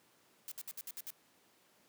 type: noise bursts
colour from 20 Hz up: blue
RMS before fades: -44 dBFS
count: 7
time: 0.48-1.104 s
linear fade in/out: 0 ms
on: 36 ms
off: 62 ms
effects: pink hiss -68 dBFS RMS until 1.88 s + high-pass 200 Hz 12 dB/octave